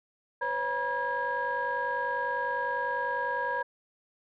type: tone cluster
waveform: sine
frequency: 501 / 551 / 962 / 1638 Hz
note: B4 / C#5 / B5 / G#6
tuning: +25 / -11 / -46 / -24 cents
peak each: -36 / -36 / -30 / -32 dBFS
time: 0.41-3.63 s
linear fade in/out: 10 ms
effects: tanh soft clip ceiling -20 dBFS